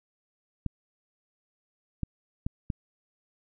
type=clicks; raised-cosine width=5 ms; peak=-17 dBFS; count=4; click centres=0.663 / 2.033 / 2.465 / 2.702 s; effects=none